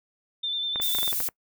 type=tone with vibrato; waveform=sine; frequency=3561 Hz; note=A7; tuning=20 cents sharp; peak=-26 dBFS; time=0.43-1.12 s; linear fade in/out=10 ms; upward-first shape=square; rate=10 Hz; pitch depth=20 cents each way
type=clicks; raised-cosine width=0.5 ms; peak=-19 dBFS; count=9; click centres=0.759 / 0.8 / 0.95 / 0.986 / 1.03 / 1.078 / 1.129 / 1.203 / 1.288 s
type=noise; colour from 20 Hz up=violet; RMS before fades=-28 dBFS; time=0.81-1.29 s; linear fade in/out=10 ms
effects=noise-tail reverb RT60 0.1 s tail -25 dB re dry